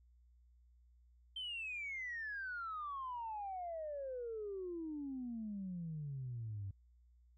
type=exponential sweep; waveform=sine; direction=down; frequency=3136 to 94.7 Hz; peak=-40 dBFS; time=1.36-6.71 s; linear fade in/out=5 ms; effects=tanh soft clip ceiling -36 dBFS + added 60 Hz sine -64 dBFS peak until 7.37 s